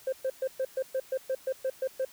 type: tone bursts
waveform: sine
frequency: 525 Hz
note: C5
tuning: 6 cents sharp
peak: -24 dBFS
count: 12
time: 0.07-2.05 s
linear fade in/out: 5 ms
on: 55 ms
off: 120 ms
effects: tanh soft clip ceiling -25 dBFS + white hiss -54 dBFS RMS until 2.12 s